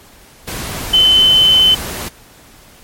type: tone in noise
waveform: sine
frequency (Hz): 3053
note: G7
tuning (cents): -46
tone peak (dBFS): -6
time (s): 0.93-1.75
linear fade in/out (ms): 10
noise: pink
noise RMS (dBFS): -24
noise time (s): 0.47-2.09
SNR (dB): +15
effects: pink hiss -43 dBFS RMS until 2.83 s + MP3 64 kbps